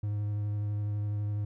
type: tone with vibrato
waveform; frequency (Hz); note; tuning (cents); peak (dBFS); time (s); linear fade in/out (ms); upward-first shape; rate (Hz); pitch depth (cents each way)
triangle; 103.83; G#2; 0; -27; 0.03-1.45; 5; triangle; 12; 17
effects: none